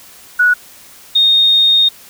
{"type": "tone pair in turn", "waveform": "sine", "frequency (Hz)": [1467, 3697], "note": ["F#6", "A#7"], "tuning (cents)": [-15, -15], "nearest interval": "octave + major third", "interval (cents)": 1600, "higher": "second", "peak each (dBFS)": -7, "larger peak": "neither", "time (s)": [[0.39, 0.54], [1.15, 1.89]], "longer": "second", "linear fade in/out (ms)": 10, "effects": ["white hiss -40 dBFS RMS until 2.09 s"]}